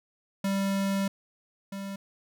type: tone pair in turn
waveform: square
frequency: 196 / 196.7 Hz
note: G3 / G3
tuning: 0 / +6 cents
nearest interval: unison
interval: 6 cents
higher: second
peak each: -26 / -35 dBFS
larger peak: first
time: 0.44-1.08 / 1.72-1.96 s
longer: first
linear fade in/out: 5 ms
effects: none